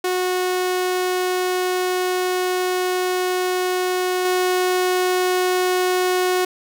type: tone with level steps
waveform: sawtooth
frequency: 365.7 Hz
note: F#4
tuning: 20 cents flat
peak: -15 / -13 dBFS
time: 0.04-6.45 s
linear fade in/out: 5 ms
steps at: 4.25 s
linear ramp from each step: 2 ms
effects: none